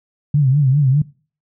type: tone with vibrato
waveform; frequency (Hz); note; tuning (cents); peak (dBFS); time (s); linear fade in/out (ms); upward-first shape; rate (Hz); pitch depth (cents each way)
sine; 138.59; C#3; 0; -10; 0.34-1.02; 5; triangle; 5; 160
effects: noise-tail reverb RT60 0.4 s tail -22 dB re dry